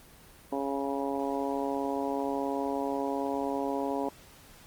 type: harmonic tone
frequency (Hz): 138.59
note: C#3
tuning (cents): 0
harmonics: 2 / 3 / 4 / 5 / 6 / 7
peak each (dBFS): -33 / -35 / -36 / -37 / -38 / -38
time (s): 0.52-4.09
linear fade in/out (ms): 5
effects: pink hiss -54 dBFS RMS until 4.66 s + Opus 24 kbps